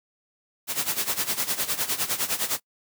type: noise with tremolo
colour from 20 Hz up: white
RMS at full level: -24 dBFS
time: 0.67-2.6 s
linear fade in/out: 50 ms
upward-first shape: sine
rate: 9.8 Hz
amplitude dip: 80%
effects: noise-tail reverb RT60 0.1 s tail -25 dB re dry + high-pass 100 Hz 12 dB/octave